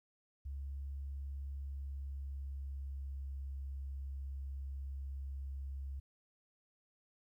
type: tone with pitch glide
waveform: sine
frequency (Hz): 69.3 to 68.23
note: C#2 to C#2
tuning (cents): 0 to -27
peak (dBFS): -39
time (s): 0.45-6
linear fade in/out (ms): 10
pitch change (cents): -27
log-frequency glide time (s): 1.45-3.37
effects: tanh soft clip ceiling -35 dBFS + 13-bit